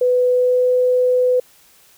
sine tone with pitch glide, 498.1 to 501.3 Hz, B4 to B4, +15 to +26 cents, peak -12 dBFS, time 0.01-1.4 s, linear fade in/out 5 ms, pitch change +11 cents, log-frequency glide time 0.29-0.72 s, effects white hiss -51 dBFS RMS until 1.97 s

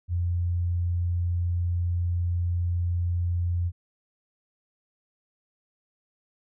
sine tone, 87.31 Hz, F2, in tune, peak -23 dBFS, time 0.08-3.72 s, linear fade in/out 50 ms, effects none

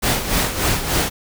pink noise with tremolo, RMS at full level -17 dBFS, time 0.02-1.1 s, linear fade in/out 20 ms, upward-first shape sine, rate 3.4 Hz, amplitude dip 65%, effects none

